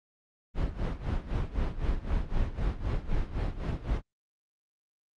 brown noise with tremolo, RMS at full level -27 dBFS, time 0.54-4.02 s, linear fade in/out 50 ms, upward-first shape sine, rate 3.9 Hz, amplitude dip 80%, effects low-pass 4000 Hz 12 dB/octave + Opus 32 kbps

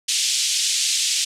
white band-pass noise, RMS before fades -21 dBFS, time 0.08-1.25 s, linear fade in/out 10 ms, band 2800 to 7900 Hz, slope 24 dB/octave, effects low-pass 12000 Hz 12 dB/octave

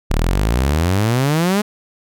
sawtooth exponential sweep, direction up, 35.41 to 214.4 Hz, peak -10 dBFS, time 0.1-1.62 s, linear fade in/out 10 ms, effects none

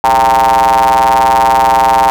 square ring-modulated tone, 61.74 Hz, B1, in tune, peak -4 dBFS, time 0.04-2.1 s, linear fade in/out 0 ms, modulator 854 Hz, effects 7-bit

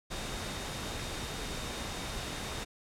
sine tone in noise, 3692 Hz, A#7, 17 cents flat, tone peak -48 dBFS, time 0.1-2.65 s, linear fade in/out 20 ms, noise pink, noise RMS -38 dBFS, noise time 0.1-2.65 s, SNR -13 dB, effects low-pass 9000 Hz 12 dB/octave

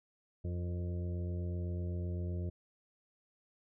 harmonic tone with a mistuned harmonic, 87.9 Hz, F2, 12 cents sharp, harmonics 1 / 2 / 3 / 4 / 5 / 6 / 7, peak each -35 / -43 / -55 / -47 / -54 / -57 / -54 dBFS, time 0.44-2.5 s, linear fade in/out 10 ms, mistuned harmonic 5, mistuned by +38 cents, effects none

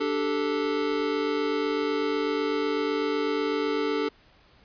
square chord, D suspended fourth, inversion none, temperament equal, 293.7 / 392 / 440 Hz, D4 / G4 / A4, 0 / 0 / 0 cents, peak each -30 / -32 / -28 dBFS, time 0-4.09 s, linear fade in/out 10 ms, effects pink hiss -58 dBFS RMS until 4.64 s + resampled to 11025 Hz

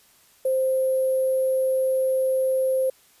sine tone with sample-and-hold, 523.3 Hz, C5, in tune, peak -19 dBFS, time 0.45-2.9 s, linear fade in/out 5 ms, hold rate 11025 Hz, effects white hiss -57 dBFS RMS until 3.2 s + resampled to 32000 Hz

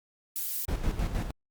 violet noise, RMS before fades -32 dBFS, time 0.36-0.65 s, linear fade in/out 0 ms
brown noise with tremolo, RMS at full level -28 dBFS, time 0.68-1.31 s, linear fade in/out 5 ms, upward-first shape square, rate 6.4 Hz, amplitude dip 55%
effects Opus 48 kbps

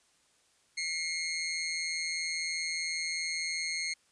20% pulse tone with amplitude modulation, 2147 Hz, C7, 44 cents sharp, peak -24 dBFS, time 0.77-3.94 s, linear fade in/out 10 ms, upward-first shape sine, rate 163 Hz, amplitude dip 55%, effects white hiss -68 dBFS RMS until 4.11 s + resampled to 22050 Hz

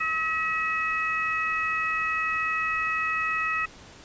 harmonic tone, 641 Hz, E5, 49 cents flat, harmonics 2 / 3 / 4, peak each -28 / -29 / -29 dBFS, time 0-3.66 s, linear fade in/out 10 ms, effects pink hiss -48 dBFS RMS until 4.04 s + resampled to 16000 Hz

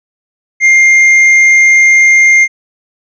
sine tone with tanh clipping, 2112 Hz, C7, 16 cents sharp, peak -4 dBFS, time 0.6-2.48 s, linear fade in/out 50 ms, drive 6 dB, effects resampled to 16000 Hz

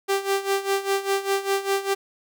sawtooth tone with tremolo, 392.9 Hz, G4, 4 cents sharp, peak -15 dBFS, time 0.08-1.95 s, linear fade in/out 20 ms, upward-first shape sine, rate 5 Hz, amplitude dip 80%, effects none

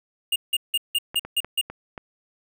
square tone bursts, 2833 Hz, F7, 24 cents sharp, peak -20 dBFS, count 7, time 0.32-1.613 s, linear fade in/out 5 ms, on 39 ms, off 170 ms
clicks, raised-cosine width 0.5 ms, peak -20 dBFS, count 5, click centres 1.145 / 1.25 / 1.446 / 1.7 / 1.978 s
effects none

